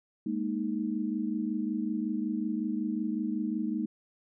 sine chord, Ab suspended second, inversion none, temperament equal, 207.7 / 233.1 / 311.1 Hz, Ab3 / Bb3 / Eb4, 0 / 0 / 0 cents, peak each -33 dBFS, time 0.26-3.86 s, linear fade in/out 5 ms, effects none

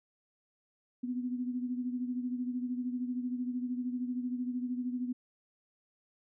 sine beating tone pair, 246.9 / 259.9 Hz, B3 / C4, 0 / -11 cents, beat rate 13 Hz, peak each -33 / -40 dBFS, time 1.03-5.13 s, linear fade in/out 10 ms, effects none

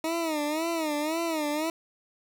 20% pulse tone with vibrato, 314.6 Hz, D#4, 19 cents sharp, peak -22 dBFS, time 0.04-1.7 s, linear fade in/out 2 ms, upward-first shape sine, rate 1.9 Hz, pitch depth 120 cents each way, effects none

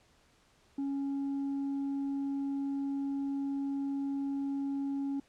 sine tone with tanh clipping, 277.2 Hz, C#4, in tune, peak -32 dBFS, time 0.78-5.2 s, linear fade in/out 5 ms, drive 2 dB, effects pink hiss -66 dBFS RMS until 5.28 s + low-pass 8000 Hz 12 dB/octave

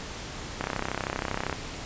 click train, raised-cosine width 0.5 ms, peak -13 dBFS, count 31, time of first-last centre 0.61-1.527 s, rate 32.7 Hz, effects pink hiss -38 dBFS RMS until 1.85 s + resampled to 16000 Hz

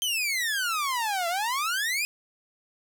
sawtooth exponential two-way sweep, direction down then up, 3157 to 666 to 2539 Hz, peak -22 dBFS, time 0.02-2.05 s, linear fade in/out 0 ms, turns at 1.28 s, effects none

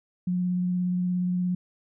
sine tone with vibrato, 180 Hz, F#3, 47 cents flat, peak -23 dBFS, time 0.27-1.55 s, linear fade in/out 5 ms, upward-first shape sine, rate 17 Hz, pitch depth 12 cents each way, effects none

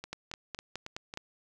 two click trains, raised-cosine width 0.2 ms, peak -23 / -20 dBFS, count 5 / 6, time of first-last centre 0.04-1.139 / 0.13-1.174 s, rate 3.64 / 4.79 Hz, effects none

